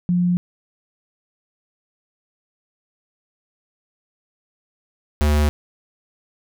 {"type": "tone pair in turn", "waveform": ["sine", "square"], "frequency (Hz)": [177.2, 74.5], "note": ["F3", "D2"], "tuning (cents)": [25, 25], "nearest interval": "octave + minor third", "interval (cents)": 1500, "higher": "first", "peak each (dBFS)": -15, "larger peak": "neither", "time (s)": [[0.09, 0.37], [5.21, 5.49]], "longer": "neither", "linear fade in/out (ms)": 0, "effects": []}